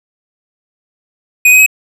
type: tone with pitch steps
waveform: square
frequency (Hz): 2489 / 2518 / 2547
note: D#7 / D#7 / D#7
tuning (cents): 0 / +20 / +40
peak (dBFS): -4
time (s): 1.45-1.663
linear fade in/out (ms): 5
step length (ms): 71
effects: none